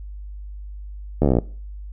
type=slowing click train; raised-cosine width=2 ms; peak=-4 dBFS; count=12; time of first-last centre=1.22-1.387 s; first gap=13 ms; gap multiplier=1.03; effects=noise-tail reverb RT60 0.4 s tail -21 dB re dry + added 50 Hz sine -32 dBFS peak until 1.92 s